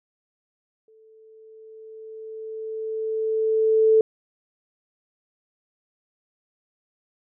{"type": "tone with exponential growth", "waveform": "sine", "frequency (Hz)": 440, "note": "A4", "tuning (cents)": 0, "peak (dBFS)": -12, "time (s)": [0.88, 4.01], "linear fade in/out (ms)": 2, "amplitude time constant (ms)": 680, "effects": []}